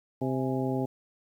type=harmonic tone with a mistuned harmonic; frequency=130.81 Hz; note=C3; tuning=in tune; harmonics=1 / 2 / 3 / 4 / 5 / 6; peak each=-32 / -30 / -33 / -37 / -38 / -38 dBFS; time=0.21-0.86 s; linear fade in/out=10 ms; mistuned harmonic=6; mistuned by=+91 cents; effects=10-bit